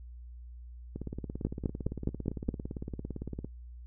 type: two click trains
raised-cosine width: 3 ms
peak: -24 / -16 dBFS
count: 45 / 6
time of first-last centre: 0.96-3.446 / 1.45-2.49 s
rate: 17.7 / 4.81 Hz
effects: noise-tail reverb RT60 0.1 s tail -22 dB re dry + added 60 Hz sine -44 dBFS peak until 3.86 s